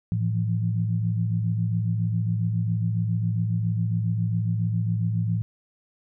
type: tone cluster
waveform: sine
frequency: 110.1 / 165.9 / 173.2 Hz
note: A2 / E3 / F3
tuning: +2 / +11 / -14 cents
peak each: -23 / -29 / -30 dBFS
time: 0.12-5.42 s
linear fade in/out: 0 ms
effects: none